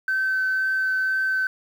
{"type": "tone with vibrato", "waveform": "sine", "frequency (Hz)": 1535, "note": "G6", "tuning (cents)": -37, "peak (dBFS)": -19, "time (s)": [0.08, 1.47], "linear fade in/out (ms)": 2, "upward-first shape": "triangle", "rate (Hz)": 2, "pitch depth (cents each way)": 9, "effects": ["tanh soft clip ceiling -16 dBFS", "8-bit"]}